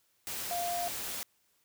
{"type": "tone in noise", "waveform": "sine", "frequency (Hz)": 698.5, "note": "F5", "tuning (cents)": 0, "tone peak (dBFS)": -32, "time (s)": [0.51, 0.88], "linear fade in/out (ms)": 0, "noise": "white", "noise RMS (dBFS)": -38, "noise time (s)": [0.27, 1.23], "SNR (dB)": 3, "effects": ["white hiss -72 dBFS RMS until 1.64 s"]}